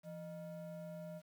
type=ring-modulated tone; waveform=triangle; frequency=392 Hz; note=G4; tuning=in tune; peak=-40 dBFS; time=0.03-1.22 s; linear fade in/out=50 ms; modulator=223 Hz; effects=11-bit